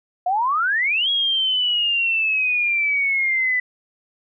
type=exponential two-way sweep; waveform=sine; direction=up then down; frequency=698.5 to 3322 to 1985 Hz; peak=-17 dBFS; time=0.26-3.6 s; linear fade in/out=5 ms; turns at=1.09 s; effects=none